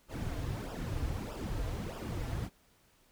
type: noise with flanger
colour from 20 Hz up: brown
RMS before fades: -37 dBFS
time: 0.08-2.5 s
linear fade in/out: 50 ms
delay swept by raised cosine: 0.47 to 5.47 ms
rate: 1.6 Hz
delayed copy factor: -0.75
effects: pink hiss -67 dBFS RMS until 3.11 s